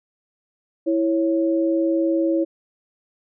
sine tone pair together, 329.6 / 550.3 Hz, E4 / C#5, 0 / -13 cents, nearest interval major sixth, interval 887 cents, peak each -18 / -23 dBFS, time 0.86-2.45 s, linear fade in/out 20 ms, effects none

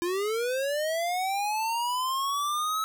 square linear sweep, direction up, 338.1 to 1300 Hz, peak -27 dBFS, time 0.02-2.84 s, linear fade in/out 0 ms, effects none

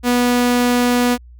sawtooth tone, 244.6 Hz, B3, 16 cents flat, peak -9 dBFS, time 0.03-1.18 s, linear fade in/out 50 ms, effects added 60 Hz sine -38 dBFS peak until 1.39 s

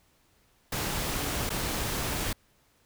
pink noise with dropouts, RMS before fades -31 dBFS, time 0.72-2.33 s, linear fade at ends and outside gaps 5 ms, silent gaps 1.494-1.502 s, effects pink hiss -66 dBFS RMS until 2.85 s

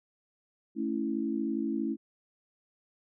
sine chord, A major, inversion none, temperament equal, 220 / 277.2 / 329.6 Hz, A3 / C#4 / E4, 0 / 0 / 0 cents, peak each -33 dBFS, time 0.75-1.97 s, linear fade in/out 50 ms, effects none

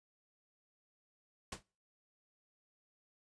pink noise with exponential decay, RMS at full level -37 dBFS, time 1.52-1.63 s, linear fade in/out 5 ms, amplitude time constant 23 ms, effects noise-tail reverb RT60 0.4 s tail -26 dB re dry + resampled to 22050 Hz

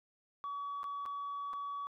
sine tone with dropouts, 1135 Hz, C#6, 41 cents sharp, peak -36 dBFS, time 0.44-1.87 s, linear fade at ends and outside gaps 0 ms, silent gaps 0.832-0.841 / 1.055-1.061 / 1.532-1.536 s, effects tanh soft clip ceiling -35 dBFS

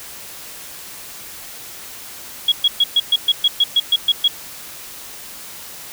sine tone bursts, 3322 Hz, G#7, in tune, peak -10 dBFS, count 12, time 2.48-4.28 s, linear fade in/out 5 ms, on 40 ms, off 120 ms, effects white hiss -35 dBFS RMS until 5.92 s

